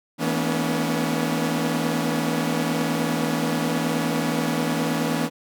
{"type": "tone cluster", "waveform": "sawtooth", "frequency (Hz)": [162.2, 220.2, 241.1, 250.6, 282], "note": ["E3", "A3", "B3", "B3", "C#4"], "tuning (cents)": [-28, 2, -41, 25, 30], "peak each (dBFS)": [-23, -27, -23, -28, -23], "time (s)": [0.18, 5.3], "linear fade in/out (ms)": 50, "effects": []}